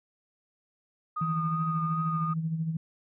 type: tone with vibrato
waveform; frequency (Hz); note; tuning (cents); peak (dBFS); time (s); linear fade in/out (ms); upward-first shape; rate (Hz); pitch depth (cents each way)
sine; 1234; D#6; -15; -29; 1.16-2.34; 10; triangle; 2.6; 27
type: tone with tremolo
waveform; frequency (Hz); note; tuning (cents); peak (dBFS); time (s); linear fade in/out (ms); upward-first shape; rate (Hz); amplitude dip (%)
sine; 161.6; E3; -34; -25; 1.21-2.77; 5; sine; 13; 55
effects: tanh soft clip ceiling -17 dBFS